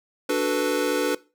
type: chord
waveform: square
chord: B minor seventh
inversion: first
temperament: equal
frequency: 293.7 / 370 / 440 / 493.9 Hz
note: D4 / F#4 / A4 / B4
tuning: 0 / 0 / 0 / 0 cents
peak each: -27 / -29 / -28 / -26 dBFS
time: 0.29-1.15 s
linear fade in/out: 5 ms
effects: noise-tail reverb RT60 0.3 s tail -20 dB re dry